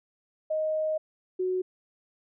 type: tone pair in turn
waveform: sine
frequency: 624 / 369.2 Hz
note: D#5 / F#4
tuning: +5 / -4 cents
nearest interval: major sixth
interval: 909 cents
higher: first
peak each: -25 dBFS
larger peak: neither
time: 0.5-0.98 / 1.39-1.62 s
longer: first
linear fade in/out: 10 ms
effects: none